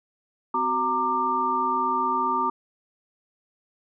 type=tone cluster; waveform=sine; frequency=256.4 / 374.2 / 921 / 1186 Hz; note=C4 / F#4 / A#5 / D6; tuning=-35 / +20 / -21 / +17 cents; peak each=-33 / -33 / -25 / -24 dBFS; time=0.54-2.5 s; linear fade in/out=5 ms; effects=none